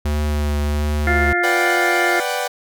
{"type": "tone with vibrato", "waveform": "square", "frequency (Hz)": 74, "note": "D2", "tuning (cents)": 14, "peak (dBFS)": -18, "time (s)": [0.05, 1.33], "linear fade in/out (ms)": 5, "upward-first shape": "triangle", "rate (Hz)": 1.4, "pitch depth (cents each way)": 21}
{"type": "harmonic tone", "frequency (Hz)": 351.3, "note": "F4", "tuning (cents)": 10, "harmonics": [1, 2, 4, 5, 6], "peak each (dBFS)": [-22, -22, -22, -22, -22], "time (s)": [1.07, 2.2], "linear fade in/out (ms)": 2}
{"type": "chord", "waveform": "sawtooth", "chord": "G major seventh", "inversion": "first", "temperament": "equal", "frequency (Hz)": [493.9, 587.3, 740, 784], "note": ["B4", "D5", "F#5", "G5"], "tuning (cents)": [0, 0, 0, 0], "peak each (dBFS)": -22, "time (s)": [1.43, 2.48], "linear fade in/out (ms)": 10}
{"effects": []}